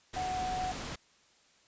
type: tone in noise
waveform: sine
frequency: 740 Hz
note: F#5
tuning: in tune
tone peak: -32 dBFS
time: 0.16-0.72 s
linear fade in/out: 10 ms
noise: pink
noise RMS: -40 dBFS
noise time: 0.13-0.96 s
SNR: +5 dB
effects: white hiss -65 dBFS RMS until 1.67 s + resampled to 16000 Hz